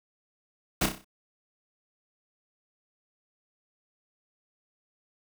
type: noise with echo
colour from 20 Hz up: pink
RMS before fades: -25 dBFS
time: 0.81-0.86 s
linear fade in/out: 5 ms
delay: 31 ms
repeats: 6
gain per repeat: -6 dB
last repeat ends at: 1.046 s
effects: none